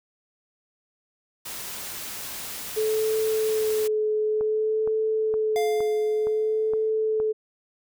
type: noise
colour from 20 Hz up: white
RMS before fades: -35 dBFS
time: 1.45-3.88 s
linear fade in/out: 10 ms
type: tone with vibrato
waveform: sine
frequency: 433 Hz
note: A4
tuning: 28 cents flat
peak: -21 dBFS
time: 2.76-7.33 s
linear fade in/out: 20 ms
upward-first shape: sine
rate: 0.55 Hz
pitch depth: 18 cents each way
type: click train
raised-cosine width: 1 ms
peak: -23 dBFS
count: 7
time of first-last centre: 4.41-7.201 s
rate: 2.15 Hz
type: tone with exponential decay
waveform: square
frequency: 698.5 Hz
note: F5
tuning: in tune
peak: -26 dBFS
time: 5.56-6.9 s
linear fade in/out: 0 ms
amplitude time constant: 290 ms
effects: none